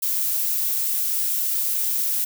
violet noise, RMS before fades -23 dBFS, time 0.02-2.25 s, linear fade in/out 10 ms, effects none

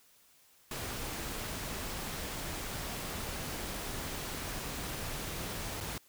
pink noise with dropouts, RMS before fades -39 dBFS, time 0.71-5.98 s, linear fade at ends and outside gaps 2 ms, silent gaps 5.804-5.808 s, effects white hiss -64 dBFS RMS until 6.08 s

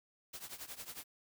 white noise with tremolo, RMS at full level -44 dBFS, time 0.33-1.04 s, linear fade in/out 10 ms, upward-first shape triangle, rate 11 Hz, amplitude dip 90%, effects none

